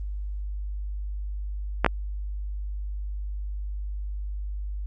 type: clicks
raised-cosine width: 0.5 ms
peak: -3 dBFS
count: 2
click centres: 1.846 / 1.863 s
effects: added 50 Hz sine -29 dBFS peak until 4.86 s + Opus 32 kbps